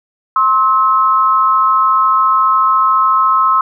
sine tone pair together, 1058 / 1292.1 Hz, C6 / E6, +19 / -35 cents, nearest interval minor third, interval 346 cents, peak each -11 dBFS, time 0.36-3.61 s, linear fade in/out 2 ms, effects none

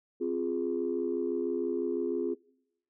sine chord, F minor, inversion second, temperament equal, 261.6 / 349.2 / 415.3 Hz, C4 / F4 / Ab4, 0 / 0 / 0 cents, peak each -34 / -31 / -32 dBFS, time 0.2-2.35 s, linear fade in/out 20 ms, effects noise-tail reverb RT60 0.8 s tail -24 dB re dry + tanh soft clip ceiling -20 dBFS

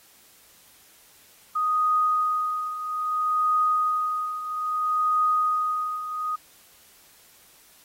sine tone with tremolo, 1244.5 Hz, D#6, in tune, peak -18 dBFS, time 1.55-6.36 s, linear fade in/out 10 ms, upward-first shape triangle, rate 0.61 Hz, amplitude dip 75%, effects white hiss -55 dBFS RMS until 7.84 s + AAC 48 kbps

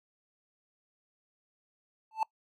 triangle tone with exponential growth, 880 Hz, A5, in tune, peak -20 dBFS, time 2.11-2.23 s, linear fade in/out 2 ms, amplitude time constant 24 ms, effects noise-tail reverb RT60 0.1 s tail -23 dB re dry

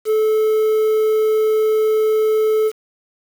triangle tone with quantisation, 434 Hz, A4, 24 cents flat, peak -11 dBFS, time 0.05-2.72 s, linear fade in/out 50 ms, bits 6, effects none

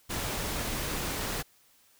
pink noise, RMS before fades -33 dBFS, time 0.09-1.43 s, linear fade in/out 20 ms, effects white hiss -63 dBFS RMS until 1.99 s

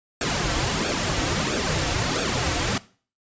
pink noise with flanger, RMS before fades -24 dBFS, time 0.21-2.78 s, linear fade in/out 2 ms, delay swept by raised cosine 0.98 to 4.98 ms, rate 1.5 Hz, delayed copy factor -0.75, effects noise-tail reverb RT60 0.4 s tail -19 dB re dry + resampled to 16000 Hz

